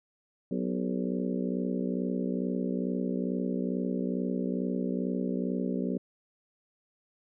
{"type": "harmonic tone with a mistuned harmonic", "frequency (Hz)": 62.3, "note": "B1", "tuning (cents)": 16, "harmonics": [3, 4, 5, 6, 7, 8, 9], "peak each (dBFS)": [-32, -32, -39, -38, -40, -41, -43], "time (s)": [0.51, 5.98], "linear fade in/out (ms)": 5, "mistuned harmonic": 6, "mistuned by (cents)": 60, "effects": []}